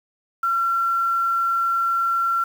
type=tone with quantisation; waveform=sine; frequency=1362 Hz; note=F6; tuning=44 cents flat; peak=-18 dBFS; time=0.43-2.44 s; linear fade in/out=5 ms; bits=7; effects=none